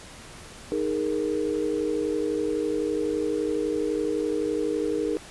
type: chord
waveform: sine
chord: D# suspended fourth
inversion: none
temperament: just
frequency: 311.1 / 414.8 / 466.7 Hz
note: D#4 / G#4 / A#4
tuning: 0 / -2 / +2 cents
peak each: -28 dBFS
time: 0.72-5.17 s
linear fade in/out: 0 ms
effects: pink hiss -44 dBFS RMS until 5.3 s + resampled to 24000 Hz